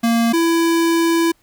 square tone pair in turn, 231.5 / 333 Hz, A#3 / E4, -12 / +18 cents, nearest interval tritone, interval 630 cents, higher second, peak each -14 dBFS, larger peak neither, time 0.03-0.33 / 0.33-1.32 s, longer second, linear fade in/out 10 ms, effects pink hiss -59 dBFS RMS until 1.42 s

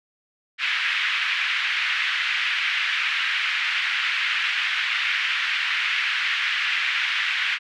white band-pass noise, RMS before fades -24 dBFS, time 0.58-7.59 s, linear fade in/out 50 ms, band 1600 to 2800 Hz, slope 24 dB/octave, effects none

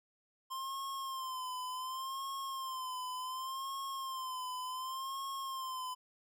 square tone with vibrato, 1047 Hz, C6, 1 cent sharp, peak -39 dBFS, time 0.5-5.95 s, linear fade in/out 20 ms, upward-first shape sine, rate 0.68 Hz, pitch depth 64 cents each way, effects none

